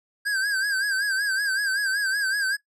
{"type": "tone with vibrato", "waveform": "square", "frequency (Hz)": 1600, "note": "G6", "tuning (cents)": 35, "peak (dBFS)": -23, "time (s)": [0.25, 2.57], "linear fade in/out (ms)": 20, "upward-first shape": "sine", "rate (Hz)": 5.3, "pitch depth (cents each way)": 84, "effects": ["noise-tail reverb RT60 0.1 s tail -18 dB re dry", "low-pass 11000 Hz 12 dB/octave"]}